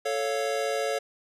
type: chord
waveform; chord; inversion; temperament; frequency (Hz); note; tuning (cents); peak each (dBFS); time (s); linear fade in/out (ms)
square; A augmented; none; equal; 440 / 554.4 / 698.5; A4 / C#5 / E#5; 0 / 0 / 0; -31 / -30 / -33; 0.05-0.99; 10
effects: low-pass 10000 Hz 12 dB/octave